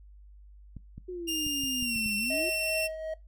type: clicks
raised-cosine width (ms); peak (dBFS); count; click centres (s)
5; -30; 7; 0.767 / 0.98 / 1.466 / 1.638 / 1.826 / 1.96 / 2.061
type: exponential two-way sweep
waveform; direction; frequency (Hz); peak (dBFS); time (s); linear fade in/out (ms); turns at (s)
sine; down then up; 370 to 202.9 to 370; -34; 1.08-2.5; 10; 2.17
type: tone with pitch glide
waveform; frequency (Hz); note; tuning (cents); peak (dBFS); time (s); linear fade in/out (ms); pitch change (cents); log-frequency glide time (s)
sawtooth; 2809 to 2707; F7 to E7; +9 to +45; -26; 1.27-2.88; 20; -64; 1.81-1.96
type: tone with tremolo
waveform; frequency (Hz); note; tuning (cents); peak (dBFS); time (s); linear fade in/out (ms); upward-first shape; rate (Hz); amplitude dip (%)
triangle; 634; D#5; +32; -28; 2.3-3.14; 5; triangle; 2.6; 60
effects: noise-tail reverb RT60 0.2 s tail -19 dB re dry + added 50 Hz sine -49 dBFS peak until 3.27 s